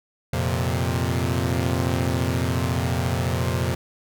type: chord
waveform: sawtooth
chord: F suspended fourth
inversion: none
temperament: equal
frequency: 87.31 / 116.54 / 130.81 Hz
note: F2 / Bb2 / C3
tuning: 0 / 0 / 0 cents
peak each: -21 / -22 / -22 dBFS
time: 0.33-3.75 s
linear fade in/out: 5 ms
effects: none